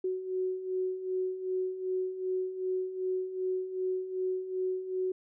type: beating tone pair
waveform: sine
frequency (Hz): 369.9 / 372.5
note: F#4 / F#4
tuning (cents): 0 / +12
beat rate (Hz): 2.6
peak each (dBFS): -37 / -31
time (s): 0.04-5.12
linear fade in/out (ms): 5
effects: none